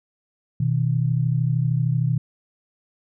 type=tone pair together; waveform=sine; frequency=124.2 / 157.3 Hz; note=B2 / D#3; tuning=+10 / +19 cents; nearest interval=major third; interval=409 cents; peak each=-20 / -22 dBFS; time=0.6-2.18 s; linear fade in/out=5 ms; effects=none